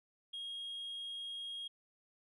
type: tone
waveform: sine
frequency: 3265 Hz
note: G#7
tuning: 30 cents flat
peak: -39 dBFS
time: 0.33-1.68 s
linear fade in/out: 10 ms
effects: tanh soft clip ceiling -39 dBFS